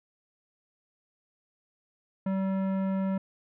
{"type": "tone with tanh clipping", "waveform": "sine", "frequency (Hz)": 192, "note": "G3", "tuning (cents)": -36, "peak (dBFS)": -28, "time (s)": [2.26, 3.18], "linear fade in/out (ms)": 5, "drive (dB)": 15, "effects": []}